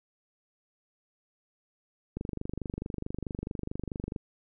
click train, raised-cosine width 3 ms, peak -21 dBFS, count 50, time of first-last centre 2.17-4.162 s, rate 24.6 Hz, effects none

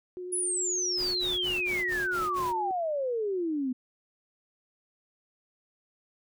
sine tone with vibrato, 361.8 Hz, F#4, 39 cents flat, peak -35 dBFS, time 0.17-2.71 s, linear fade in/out 0 ms, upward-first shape sine, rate 10 Hz, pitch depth 10 cents each way
sine exponential sweep, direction down, 10548 to 246.9 Hz, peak -27 dBFS, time 0.32-3.73 s, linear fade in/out 10 ms
pink noise bursts, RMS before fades -41 dBFS, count 7, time 0.96-2.534 s, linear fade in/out 50 ms, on 200 ms, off 29 ms
effects none

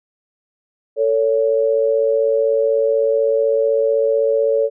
sine tone pair together, 446.1 / 562 Hz, A4 / C#5, +24 / +24 cents, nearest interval major third, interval 400 cents, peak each -16 dBFS, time 0.96-4.7 s, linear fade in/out 50 ms, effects none

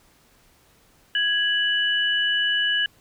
sine tone pair together, 1661.2 / 2960 Hz, G#6 / F#7, 0 / 0 cents, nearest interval minor seventh, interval 1000 cents, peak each -22 dBFS, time 1.15-2.86 s, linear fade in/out 2 ms, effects pink hiss -58 dBFS RMS until 3 s

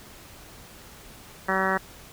harmonic tone, 190.4 Hz, F#3, 50 cents sharp, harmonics 1 / 2 / 3 / 4 / 5 / 6 / 7 / 8 / 9 / 10, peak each -31 / -31 / -31 / -31 / -31 / -31 / -31 / -31 / -31 / -31 dBFS, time 1.48-1.78 s, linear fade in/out 10 ms, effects pink hiss -47 dBFS RMS until 2.12 s

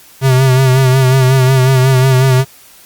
square tone with vibrato, 130.81 Hz, C3, in tune, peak -7 dBFS, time 0.21-2.45 s, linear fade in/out 50 ms, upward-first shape sine, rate 5.5 Hz, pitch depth 47 cents each way, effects white hiss -41 dBFS RMS until 2.85 s + Opus 48 kbps

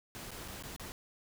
pink noise with dropouts, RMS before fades -45 dBFS, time 0.15-0.92 s, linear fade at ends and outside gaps 0 ms, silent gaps 0.307-0.315 / 0.478-0.483 / 0.625-0.636 / 0.763-0.797 s, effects none

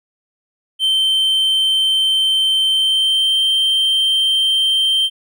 triangle tone with pitch glide, 3110 to 3137 Hz, G7 to G7, -14 to +1 cents, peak -11 dBFS, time 0.79-5.1 s, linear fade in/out 50 ms, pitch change +15 cents, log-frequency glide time 2.7-3.41 s, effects none

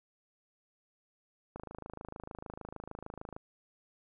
click train, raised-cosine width 1 ms, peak -28 dBFS, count 49, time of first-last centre 1.56-3.365 s, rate 26.6 Hz, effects none

